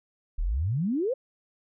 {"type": "exponential sweep", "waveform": "sine", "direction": "up", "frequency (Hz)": [33.6, 554.4], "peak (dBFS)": -24, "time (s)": [0.38, 1.14], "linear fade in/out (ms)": 10, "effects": []}